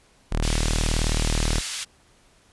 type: tone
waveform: sawtooth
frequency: 38.89 Hz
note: D#1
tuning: in tune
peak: -17 dBFS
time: 0.31-1.61 s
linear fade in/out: 20 ms
type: band-pass noise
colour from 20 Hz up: pink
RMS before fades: -31 dBFS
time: 0.42-1.85 s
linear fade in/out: 20 ms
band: 2700 to 10000 Hz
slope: 12 dB/octave
effects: pink hiss -58 dBFS RMS until 2.52 s + resampled to 24000 Hz